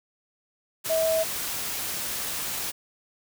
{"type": "tone in noise", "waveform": "sine", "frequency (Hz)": 645, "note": "E5", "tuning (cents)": -38, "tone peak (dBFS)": -21, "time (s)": [0.89, 1.24], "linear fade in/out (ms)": 20, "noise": "white", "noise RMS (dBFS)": -31, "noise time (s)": [0.84, 2.72], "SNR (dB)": 7, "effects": []}